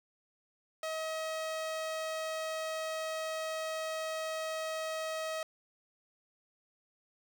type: tone with notch filter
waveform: sawtooth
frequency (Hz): 636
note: D#5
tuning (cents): +38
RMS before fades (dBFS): -37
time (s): 0.83-5.43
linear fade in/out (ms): 2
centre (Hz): 12000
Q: 1.6
effects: none

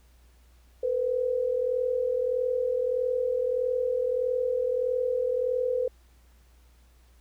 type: tone pair together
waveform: sine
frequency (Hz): 463.6 / 505.2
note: A#4 / B4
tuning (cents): -10 / +39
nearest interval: minor second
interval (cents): 149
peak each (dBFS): -30 / -25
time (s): 0.83-5.88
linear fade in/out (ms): 5
effects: added 60 Hz sine -55 dBFS peak until 7.2 s + pink hiss -65 dBFS RMS until 7.2 s

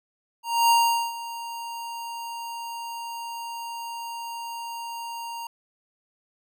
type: tone with ADSR envelope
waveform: square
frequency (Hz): 932.3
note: A#5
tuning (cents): 0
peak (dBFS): -16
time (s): 0.43-5.47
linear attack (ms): 270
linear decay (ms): 420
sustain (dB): -17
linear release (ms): 3
effects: none

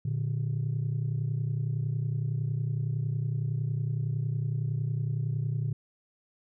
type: tone pair together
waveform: sine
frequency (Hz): 115.97 / 146.83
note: A#2 / D3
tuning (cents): -9 / 0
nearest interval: major third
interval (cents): 409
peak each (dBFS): -28 / -29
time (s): 0.05-5.73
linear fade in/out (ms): 5
effects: tanh soft clip ceiling -23 dBFS

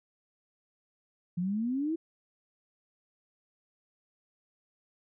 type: exponential sweep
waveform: sine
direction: up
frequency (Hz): 169.9 to 336.2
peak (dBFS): -28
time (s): 1.37-1.96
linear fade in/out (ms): 10
effects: none

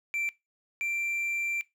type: tone pair in turn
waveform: triangle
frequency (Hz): 2346 / 2356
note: D7 / D7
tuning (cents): -2 / +5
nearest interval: unison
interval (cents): 7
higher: second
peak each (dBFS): -27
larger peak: neither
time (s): 0.14-0.29 / 0.81-1.61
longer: second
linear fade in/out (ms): 0
effects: noise-tail reverb RT60 0.2 s tail -20 dB re dry

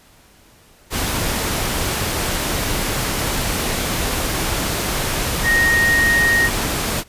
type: tone in noise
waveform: sine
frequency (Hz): 1864.7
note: A#6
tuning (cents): 0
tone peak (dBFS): -13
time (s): 5.43-6.5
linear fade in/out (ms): 50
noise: pink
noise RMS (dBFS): -21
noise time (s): 0.9-7.04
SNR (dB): +5
effects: pink hiss -50 dBFS RMS until 7.08 s + resampled to 32000 Hz

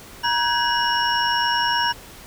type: tone cluster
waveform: sine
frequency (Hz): 949 / 1524 / 1654 / 2905 / 5480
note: A#5 / G6 / G#6 / F#7 / F8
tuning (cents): +31 / -49 / -8 / -32 / -34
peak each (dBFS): -21 / -27 / -26 / -25 / -27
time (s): 0.23-1.93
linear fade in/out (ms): 20
effects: pink hiss -42 dBFS RMS until 2.26 s

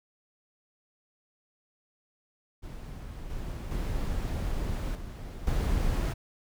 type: noise with level steps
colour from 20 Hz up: brown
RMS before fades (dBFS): -40 / -36 / -31 / -39 / -27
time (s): 2.62-6.14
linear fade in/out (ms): 20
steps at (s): 3.3 / 3.71 / 4.95 / 5.47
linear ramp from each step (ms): 2
effects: none

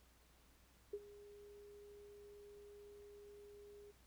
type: tone with ADSR envelope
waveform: sine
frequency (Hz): 409.9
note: G#4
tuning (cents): -23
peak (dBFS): -39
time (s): 0.93-3.92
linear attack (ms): 7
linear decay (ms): 48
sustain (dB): -17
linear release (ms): 18
effects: added 60 Hz sine -70 dBFS peak until 4.06 s + pink hiss -71 dBFS RMS until 4.06 s

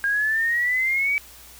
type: exponential sweep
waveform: sine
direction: up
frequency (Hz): 1612 to 2300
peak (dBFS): -19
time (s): 0.04-1.18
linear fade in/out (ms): 0
effects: added 60 Hz sine -52 dBFS peak until 1.59 s + white hiss -46 dBFS RMS until 1.59 s

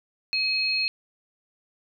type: tone pair together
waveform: sine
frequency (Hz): 2538 / 4268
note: D#7 / C8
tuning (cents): +34 / +34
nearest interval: major sixth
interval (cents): 900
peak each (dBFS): -25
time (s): 0.33-0.88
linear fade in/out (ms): 0
effects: none

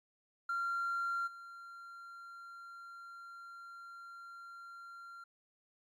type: tone with level steps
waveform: triangle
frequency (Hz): 1380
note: F6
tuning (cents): -21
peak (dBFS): -30 / -46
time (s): 0.49-5.24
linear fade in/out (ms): 5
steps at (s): 1.26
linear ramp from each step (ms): 20
effects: tanh soft clip ceiling -29 dBFS + MP3 96 kbps

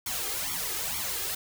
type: noise with flanger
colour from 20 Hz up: white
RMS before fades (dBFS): -32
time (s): 0.06-1.35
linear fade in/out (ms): 5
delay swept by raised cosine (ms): 0.89 to 2.49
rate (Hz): 2.2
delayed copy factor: +0.85
effects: none

